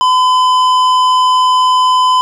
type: tone with tanh clipping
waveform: sine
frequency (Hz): 1013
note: B5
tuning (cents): +44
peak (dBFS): -9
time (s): 0.01-2.21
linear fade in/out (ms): 0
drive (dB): 12
effects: none